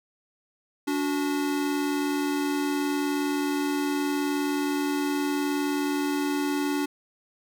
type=tone pair together; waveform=square; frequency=288.5 / 367.7 Hz; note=D4 / F#4; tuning=-31 / -11 cents; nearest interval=major third; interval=420 cents; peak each=-26 / -32 dBFS; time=0.87-6.86 s; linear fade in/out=10 ms; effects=none